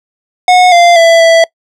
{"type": "tone with pitch steps", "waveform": "square", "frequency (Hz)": [728, 693, 666, 661], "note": ["F#5", "F5", "E5", "E5"], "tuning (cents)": [-28, -14, 18, 5], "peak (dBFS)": -3, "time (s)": [0.48, 1.44], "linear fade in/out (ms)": 2, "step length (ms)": 240, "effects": ["noise-tail reverb RT60 0.1 s tail -23 dB re dry", "low-pass 6000 Hz 12 dB/octave"]}